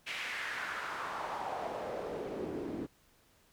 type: noise with band-pass filter sweep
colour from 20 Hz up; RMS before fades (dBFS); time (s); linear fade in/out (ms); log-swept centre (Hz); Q
pink; -39; 0.06-2.87; 20; 2500 to 270; 2.5
effects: pink hiss -67 dBFS RMS until 3.52 s